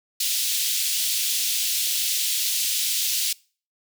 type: high-pass noise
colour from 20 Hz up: pink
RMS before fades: -24 dBFS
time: 0.2-3.33 s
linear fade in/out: 5 ms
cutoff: 3100 Hz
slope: 24 dB/octave
effects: noise-tail reverb RT60 0.4 s tail -24 dB re dry